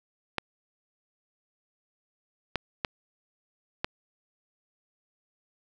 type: clicks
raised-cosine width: 0.3 ms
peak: -11 dBFS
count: 4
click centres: 0.383 / 2.557 / 2.848 / 3.845 s
effects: none